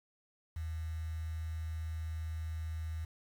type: tone with quantisation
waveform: sine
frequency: 80.1 Hz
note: E2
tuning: 49 cents flat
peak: -36 dBFS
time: 0.56-3.05 s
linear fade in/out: 5 ms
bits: 9
effects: none